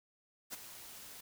white noise with ADSR envelope, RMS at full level -41 dBFS, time 0.5-1.21 s, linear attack 36 ms, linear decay 17 ms, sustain -10 dB, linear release 8 ms, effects none

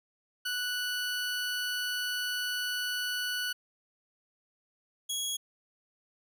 20% pulse tone pair in turn, 1480 / 3322 Hz, F#6 / G#7, 0 / 0 cents, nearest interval octave + major second, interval 1400 cents, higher second, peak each -26 dBFS, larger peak neither, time 0.45-3.53 / 5.09-5.37 s, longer first, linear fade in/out 10 ms, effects none

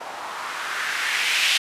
violet noise with low-pass filter sweep, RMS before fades -25 dBFS, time 0-1.58 s, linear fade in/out 10 ms, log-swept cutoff 790 to 2900 Hz, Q 2.1, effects resampled to 32000 Hz

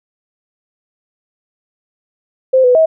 sine tone with pitch steps, 521 / 497.1 / 641 Hz, C5 / B4 / E5, -7 / +11 / -49 cents, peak -6 dBFS, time 2.53-2.86 s, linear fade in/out 10 ms, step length 110 ms, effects none

